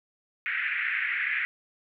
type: band-pass noise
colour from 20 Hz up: white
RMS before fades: -29 dBFS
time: 0.46-1.45 s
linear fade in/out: 0 ms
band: 1600 to 2300 Hz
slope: 48 dB/octave
effects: none